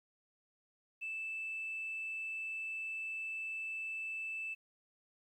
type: tone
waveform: sine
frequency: 2637 Hz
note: E7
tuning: in tune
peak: -37 dBFS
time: 1.01-4.55 s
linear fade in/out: 20 ms
effects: tanh soft clip ceiling -34 dBFS + 12-bit